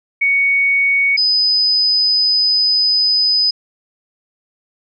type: tone pair in turn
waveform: sine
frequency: 2230 / 5006 Hz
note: C#7 / D#8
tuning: +10 / +10 cents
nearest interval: octave + major second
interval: 1400 cents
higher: second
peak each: -11 dBFS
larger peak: neither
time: 0.21-1.17 / 1.17-3.51 s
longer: second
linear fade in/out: 10 ms
effects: none